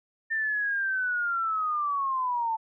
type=linear sweep; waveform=sine; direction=down; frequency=1800 to 880 Hz; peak=-25 dBFS; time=0.3-2.57 s; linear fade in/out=20 ms; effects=none